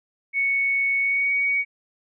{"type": "tone with pitch glide", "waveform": "sine", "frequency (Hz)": [2218, 2246], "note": ["C#7", "C#7"], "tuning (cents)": [0, 22], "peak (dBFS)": -19, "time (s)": [0.33, 1.65], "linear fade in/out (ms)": 50, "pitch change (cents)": 22, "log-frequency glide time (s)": [1, 1.32], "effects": []}